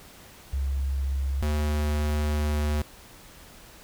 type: tone pair in turn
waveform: sine / square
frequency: 68 / 74.88 Hz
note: C#2 / D2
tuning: -33 / +34 cents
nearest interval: major second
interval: 167 cents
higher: second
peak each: -24 dBFS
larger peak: neither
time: 0.53-1.42 / 1.42-2.82 s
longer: second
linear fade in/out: 5 ms
effects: pink hiss -49 dBFS RMS until 3.83 s